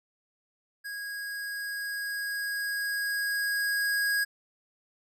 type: tone with level ramp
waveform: square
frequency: 1646 Hz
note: G#6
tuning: 16 cents flat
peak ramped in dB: -36 to -25 dBFS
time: 0.84-4.25 s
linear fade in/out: 20 ms
effects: none